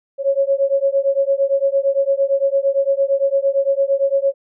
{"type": "beating tone pair", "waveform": "sine", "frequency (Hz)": [546, 554.8], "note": ["C#5", "C#5"], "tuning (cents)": [-26, 1], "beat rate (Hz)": 8.8, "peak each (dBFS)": -17, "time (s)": [0.18, 4.34], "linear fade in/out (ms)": 50, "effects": []}